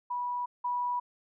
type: tone pair in turn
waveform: sine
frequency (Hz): 978 / 978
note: B5 / B5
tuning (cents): -17 / -17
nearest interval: unison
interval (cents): 0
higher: neither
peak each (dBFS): -30 / -28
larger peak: second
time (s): 0.1-0.46 / 0.64-1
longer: neither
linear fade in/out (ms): 10
effects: none